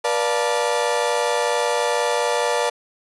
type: chord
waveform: 35% pulse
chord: B half-diminished seventh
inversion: none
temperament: equal with one note detuned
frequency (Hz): 482.3 / 587.3 / 698.5 / 880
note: B4 / D5 / F5 / A5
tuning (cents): -41 / 0 / 0 / 0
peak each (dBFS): -21 / -22 / -26 / -23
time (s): 0.04-2.7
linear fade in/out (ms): 10
effects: resampled to 24000 Hz